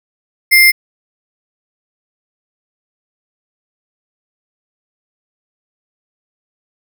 sine tone with sample-and-hold, 2100 Hz, C7, 6 cents sharp, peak -4 dBFS, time 0.51-0.72 s, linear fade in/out 20 ms, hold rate 7350 Hz, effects none

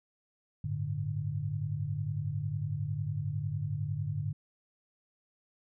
sine chord, G suspended second, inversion none, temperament equal with one note detuned, 98 / 108.99 / 146.83 Hz, G2 / A2 / D3, 0 / -16 / 0 cents, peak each -37 / -36 / -34 dBFS, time 0.64-4.33 s, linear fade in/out 5 ms, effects none

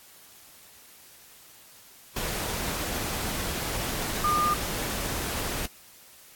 sine tone in noise, 1210 Hz, D#6, 49 cents flat, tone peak -22 dBFS, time 4.24-4.54 s, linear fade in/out 5 ms, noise pink, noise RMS -31 dBFS, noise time 2.16-5.66 s, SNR +6 dB, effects white hiss -52 dBFS RMS until 6.35 s + AAC 64 kbps

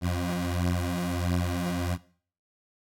20% pulse beating tone pair, 87.2 / 88.7 Hz, F2 / F2, -2 / +27 cents, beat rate 1.5 Hz, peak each -25 / -23 dBFS, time 0.01-1.98 s, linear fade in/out 50 ms, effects noise-tail reverb RT60 0.5 s tail -20 dB re dry + AAC 64 kbps

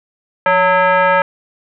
sine tone with frequency modulation, 174.61 Hz, F3, in tune, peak -9 dBFS, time 0.46-1.22 s, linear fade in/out 2 ms, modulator 734 Hz, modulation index 2.2, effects none

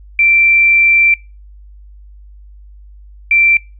sine tone pair in turn, 2349 / 2349 Hz, D7 / D7, 0 / 0 cents, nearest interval unison, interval 0 cents, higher neither, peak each -7 dBFS, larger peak neither, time 0.19-1.14 / 3.31-3.57 s, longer first, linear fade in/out 2 ms, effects noise-tail reverb RT60 0.3 s tail -24 dB re dry + added 50 Hz sine -35 dBFS peak until 3.79 s

